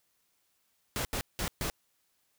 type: noise bursts at uneven times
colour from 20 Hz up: pink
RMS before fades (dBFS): -33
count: 4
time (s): 0.96-1.05 / 1.13-1.21 / 1.39-1.48 / 1.61-1.7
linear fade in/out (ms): 0
effects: white hiss -74 dBFS RMS until 2.38 s